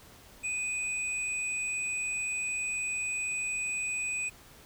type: tone pair together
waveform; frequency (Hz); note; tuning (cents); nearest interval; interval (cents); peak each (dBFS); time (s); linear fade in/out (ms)
sine; 2489 / 7902; D#7 / B8; 0 / 0; octave + minor sixth; 2000; -31 / -37; 0.43-4.3; 20
effects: pink hiss -54 dBFS RMS until 4.65 s